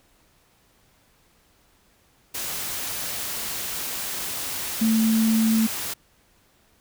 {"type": "tone in noise", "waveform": "sine", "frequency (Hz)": 222.4, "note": "A3", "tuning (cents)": 19, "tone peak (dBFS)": -17, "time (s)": [4.81, 5.67], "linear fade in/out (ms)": 10, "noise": "white", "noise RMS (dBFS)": -30, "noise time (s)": [2.34, 5.94], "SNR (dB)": 10, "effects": ["pink hiss -61 dBFS RMS until 6.8 s"]}